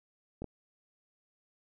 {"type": "clicks", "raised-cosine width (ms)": 2, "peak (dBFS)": -26, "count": 2, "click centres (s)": [0.42, 0.443], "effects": []}